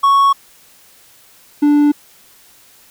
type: tone pair in turn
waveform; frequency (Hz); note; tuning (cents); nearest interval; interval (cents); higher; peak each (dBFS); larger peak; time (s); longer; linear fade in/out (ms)
triangle; 1108.7 / 292.9; C#6 / D4; 0 / -5; octave + major seventh; 2305; first; -6; neither; 0.03-0.33 / 1.62-1.92; neither; 10
effects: white hiss -47 dBFS RMS until 2.9 s